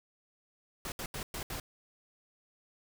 pink noise bursts at uneven times, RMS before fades -39 dBFS, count 5, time 0.85-0.92 / 0.99-1.06 / 1.14-1.23 / 1.34-1.43 / 1.5-1.6 s, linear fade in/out 2 ms, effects none

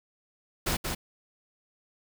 pink noise with echo, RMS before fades -28 dBFS, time 0.66-0.77 s, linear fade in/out 10 ms, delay 180 ms, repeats 1, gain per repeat -4 dB, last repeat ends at 0.95 s, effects none

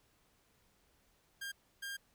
sawtooth tone bursts at uneven times, 1606 Hz, G6, 41 cents sharp, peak -37 dBFS, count 2, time 1.41-1.52 / 1.82-1.97 s, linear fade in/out 10 ms, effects pink hiss -72 dBFS RMS until 2.14 s

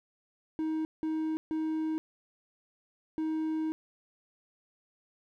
triangle tone bursts at uneven times, 315.4 Hz, D#4, 24 cents sharp, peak -27 dBFS, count 4, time 0.59-0.85 / 1.03-1.37 / 1.51-1.98 / 3.18-3.72 s, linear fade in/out 0 ms, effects none

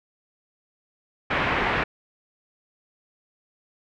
white low-pass noise, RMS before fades -24 dBFS, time 1.3-1.84 s, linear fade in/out 10 ms, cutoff 2300 Hz, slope 24 dB/octave, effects none

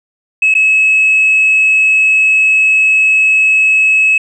sine tone with dropouts, 2580 Hz, E7, 38 cents flat, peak -5 dBFS, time 0.42-4.18 s, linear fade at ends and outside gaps 5 ms, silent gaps 0.541-0.55 s, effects tanh soft clip ceiling -3 dBFS

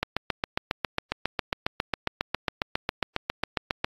click train, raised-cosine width 0.3 ms, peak -8 dBFS, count 29, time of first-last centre 0.03-3.845 s, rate 7.34 Hz, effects AAC 32 kbps

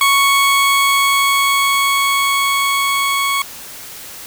20% pulse tone with level ramp, 1108.7 Hz, C#6, in tune, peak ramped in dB -5 to -10 dBFS, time 0.01-3.42 s, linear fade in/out 2 ms, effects white hiss -33 dBFS RMS until 4.26 s

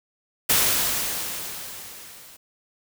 white noise with level ramp, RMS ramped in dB -18 to -47 dBFS, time 0.49-2.37 s, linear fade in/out 10 ms, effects none

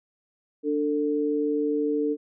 sine tone pair together, 294.2 / 446.8 Hz, D4 / A4, +3 / +27 cents, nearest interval perfect fifth, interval 724 cents, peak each -25 / -25 dBFS, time 0.63-2.17 s, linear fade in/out 50 ms, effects none

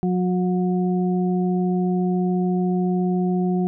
harmonic tone, 181.4 Hz, F#3, 34 cents flat, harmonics 1 / 2 / 4, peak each -19 / -25 / -31 dBFS, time 0.03-3.67 s, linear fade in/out 0 ms, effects none

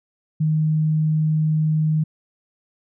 sine tone, 155.56 Hz, D#3, in tune, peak -16 dBFS, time 0.4-2.04 s, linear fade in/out 10 ms, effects none

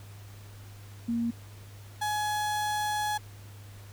sine / 35% pulse tone pair in turn, 233.1 / 841.8 Hz, A#3 / G#5, 0 / +23 cents, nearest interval octave + minor seventh, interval 2223 cents, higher second, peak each -26 dBFS, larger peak neither, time 1.08-1.31 / 2.01-3.18 s, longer second, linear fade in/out 10 ms, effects added 101 Hz sine -45 dBFS peak until 3.92 s + pink hiss -54 dBFS RMS until 3.92 s

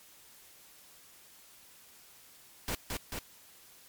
pink noise with echo, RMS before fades -34 dBFS, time 2.68-2.75 s, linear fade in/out 2 ms, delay 220 ms, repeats 2, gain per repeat -2 dB, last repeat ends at 3.19 s, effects white hiss -57 dBFS RMS until 3.88 s + MP3 96 kbps

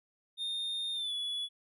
triangle tone with pitch glide, 3654 to 3409 Hz, A#7 to G#7, -35 to +45 cents, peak -32 dBFS, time 0.37-1.49 s, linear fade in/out 50 ms, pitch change -120 cents, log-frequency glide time 0.94-1.13 s, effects none

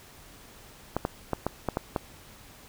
clicks, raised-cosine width 1 ms, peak -12 dBFS, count 7, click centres 0.966 / 1.051 / 1.333 / 1.466 / 1.687 / 1.771 / 1.962 s, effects pink hiss -51 dBFS RMS until 2.68 s

